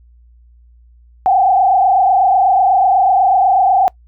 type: tone with frequency modulation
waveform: sine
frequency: 761 Hz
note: F#5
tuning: 48 cents sharp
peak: -8 dBFS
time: 1.26-3.88 s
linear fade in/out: 0 ms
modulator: 28.1 Hz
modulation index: 1.5
effects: noise-tail reverb RT60 0.1 s tail -24 dB re dry + added 59 Hz sine -43 dBFS peak until 4.07 s